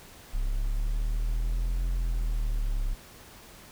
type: linear two-way sweep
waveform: triangle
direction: up then down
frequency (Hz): 33.04 to 43.59 to 33.04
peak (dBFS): -23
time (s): 0.33-2.95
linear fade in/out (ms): 20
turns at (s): 1.9
effects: pink hiss -50 dBFS RMS until 3.71 s